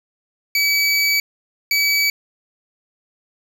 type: tone bursts at uneven times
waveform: 25% pulse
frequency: 2285 Hz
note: D7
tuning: 48 cents flat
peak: -11 dBFS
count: 2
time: 0.55-1.2 / 1.71-2.1 s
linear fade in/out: 2 ms
effects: 7-bit